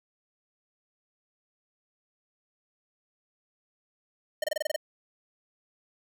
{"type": "tone bursts", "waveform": "square", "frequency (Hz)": 613, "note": "D#5", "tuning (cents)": -26, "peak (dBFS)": -26, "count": 8, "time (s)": [4.42, 4.762], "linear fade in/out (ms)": 5, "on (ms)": 20, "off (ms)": 26, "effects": []}